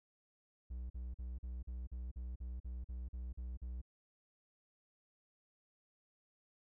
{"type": "tone bursts", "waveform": "triangle", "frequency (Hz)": 61.5, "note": "B1", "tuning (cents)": -7, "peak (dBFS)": -39, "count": 13, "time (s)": [0.7, 3.816], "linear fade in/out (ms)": 10, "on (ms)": 200, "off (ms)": 43, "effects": []}